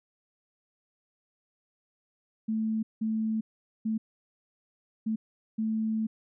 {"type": "tone bursts at uneven times", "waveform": "sine", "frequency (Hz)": 220, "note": "A3", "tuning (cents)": 0, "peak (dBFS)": -26, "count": 5, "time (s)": [[2.48, 2.83], [3.01, 3.41], [3.85, 3.98], [5.06, 5.16], [5.58, 6.07]], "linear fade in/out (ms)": 10, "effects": []}